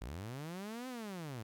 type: linear two-way sweep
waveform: sawtooth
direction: up then down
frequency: 48.25 to 261.6 to 103.7 Hz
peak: -38 dBFS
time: 0.01-1.43 s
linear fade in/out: 10 ms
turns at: 0.88 s
effects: 13-bit